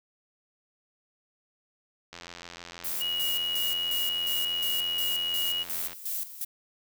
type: click train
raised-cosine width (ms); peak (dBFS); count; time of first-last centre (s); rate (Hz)
0.2; -24; 329; 2.13-5.931; 86.3
type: noise with tremolo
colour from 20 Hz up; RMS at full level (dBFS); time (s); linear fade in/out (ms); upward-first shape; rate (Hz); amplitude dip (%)
violet; -32; 2.84-6.45; 10; square; 2.8; 75
type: tone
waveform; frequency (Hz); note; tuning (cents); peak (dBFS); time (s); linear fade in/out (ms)
sine; 2894; F#7; -39; -27; 3-5.64; 20
effects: none